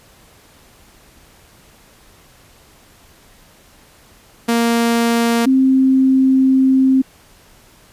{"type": "tone pair in turn", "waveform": ["sawtooth", "sine"], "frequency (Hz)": [233.1, 263.8], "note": ["A#3", "C4"], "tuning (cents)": [0, 14], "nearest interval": "major second", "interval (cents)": 214, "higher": "second", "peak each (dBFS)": -9, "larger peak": "neither", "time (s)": [[4.48, 5.46], [5.46, 7.02]], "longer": "second", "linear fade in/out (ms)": 10, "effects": ["pink hiss -48 dBFS RMS until 7.92 s", "resampled to 32000 Hz"]}